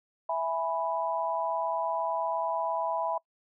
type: chord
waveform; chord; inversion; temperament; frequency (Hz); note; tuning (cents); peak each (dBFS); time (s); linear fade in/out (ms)
sine; E major; none; equal; 659.3 / 830.6 / 987.8; E5 / G#5 / B5; 0 / 0 / 0; -31 / -34 / -31; 0.29-3.18; 5
effects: noise-tail reverb RT60 0.1 s tail -24 dB re dry

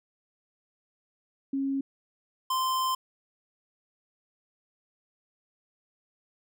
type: tone pair in turn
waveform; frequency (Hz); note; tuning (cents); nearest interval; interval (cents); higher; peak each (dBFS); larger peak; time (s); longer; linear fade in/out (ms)
sine / square; 272.9 / 1039; C#4 / C6; -27 / -12; octave + major seventh; 2315; second; -26; neither; 1.53-1.81 / 2.5-2.95; second; 5
effects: none

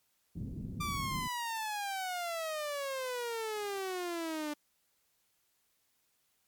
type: low-pass noise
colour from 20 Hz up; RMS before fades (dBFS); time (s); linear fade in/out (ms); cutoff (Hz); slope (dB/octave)
white; -40; 0.35-1.28; 10; 230; 24
type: exponential sweep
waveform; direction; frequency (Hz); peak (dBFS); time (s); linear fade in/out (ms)
sawtooth; down; 1189 to 293.7; -31; 0.8-4.54; 10
effects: white hiss -75 dBFS RMS until 6.47 s + MP3 96 kbps

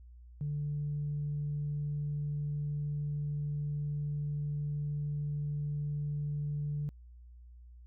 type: tone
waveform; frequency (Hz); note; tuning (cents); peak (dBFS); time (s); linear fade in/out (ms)
sine; 146.83; D3; 0; -31; 0.41-6.89; 0
effects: tanh soft clip ceiling -28 dBFS + added 60 Hz sine -50 dBFS peak until 7.86 s

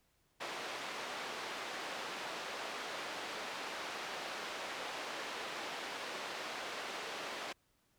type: band-pass noise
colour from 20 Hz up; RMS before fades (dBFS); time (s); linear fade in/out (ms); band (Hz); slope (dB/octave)
pink; -43; 0.4-7.53; 10; 490 to 4200; 12
effects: pink hiss -75 dBFS RMS until 7.98 s

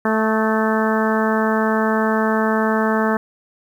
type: harmonic tone with a mistuned harmonic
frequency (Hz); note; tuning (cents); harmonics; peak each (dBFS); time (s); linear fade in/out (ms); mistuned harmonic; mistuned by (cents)
219.6; A3; -3; 1 / 2 / 3 / 4 / 5 / 6 / 7 / 8; -19 / -22 / -24 / -25 / -26 / -27 / -27 / -28; 0.05-3.17; 2; 6; -28
effects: 8-bit

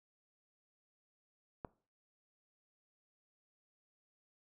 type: click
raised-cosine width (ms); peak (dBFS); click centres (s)
1; -27; 1.648
effects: noise-tail reverb RT60 0.4 s tail -21 dB re dry

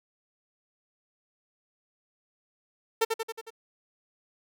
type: tone with echo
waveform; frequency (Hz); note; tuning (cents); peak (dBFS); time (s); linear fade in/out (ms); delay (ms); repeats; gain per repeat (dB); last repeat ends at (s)
sawtooth; 450; A4; +39; -17; 3.01-3.05; 10; 91; 5; -4; 3.505
effects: none

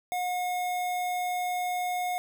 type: tone with notch filter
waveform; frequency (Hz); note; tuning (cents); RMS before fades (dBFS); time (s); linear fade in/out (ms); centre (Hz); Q
square; 722; F#5; -43; -30; 0.12-2.18; 0; 4700; 1.8
effects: none

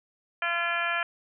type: harmonic tone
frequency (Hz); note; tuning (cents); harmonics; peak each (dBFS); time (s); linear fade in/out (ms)
342.3; F4; -35; 2 / 3 / 4 / 5 / 6 / 7 / 8 / 9; -34 / -37 / -31 / -30 / -41 / -32 / -41 / -39; 0.42-1.03; 2
effects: none

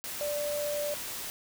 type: tone in noise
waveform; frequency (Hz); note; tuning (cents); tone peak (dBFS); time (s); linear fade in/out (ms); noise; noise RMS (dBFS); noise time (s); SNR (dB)
sine; 587.3; D5; 0; -30; 0.21-0.94; 0; white; -38; 0.04-1.3; +5
effects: none

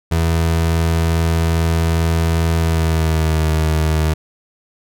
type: tone with pitch glide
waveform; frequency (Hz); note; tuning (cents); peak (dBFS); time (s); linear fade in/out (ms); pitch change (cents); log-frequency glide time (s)
30% pulse; 82.41 to 78.42; E2 to D#2; 0 to +14; -11; 0.11-4.14; 10; -86; 2.57-3.51
effects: none

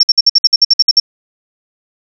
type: tone bursts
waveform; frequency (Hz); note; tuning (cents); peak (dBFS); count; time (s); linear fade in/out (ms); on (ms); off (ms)
sine; 5460; F8; -40; -3; 12; 0-1; 5; 32; 56
effects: none

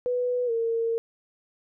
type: tone with pitch glide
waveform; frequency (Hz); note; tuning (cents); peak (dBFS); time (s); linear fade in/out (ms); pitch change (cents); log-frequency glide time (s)
sine; 493.9 to 458.2; B4 to A#4; 0 to -30; -23; 0.06-0.98; 0; -130; 0.46-0.51
effects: none

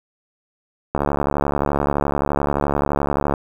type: click train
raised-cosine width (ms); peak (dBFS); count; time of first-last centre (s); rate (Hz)
1; -5; 172; 0.95-3.338; 71.6
effects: 7-bit

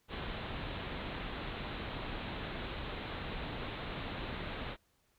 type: low-pass noise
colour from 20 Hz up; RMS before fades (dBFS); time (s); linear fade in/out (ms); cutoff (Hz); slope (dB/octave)
pink; -41; 0.08-4.77; 50; 4000; 96
effects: pink hiss -74 dBFS RMS until 5.18 s

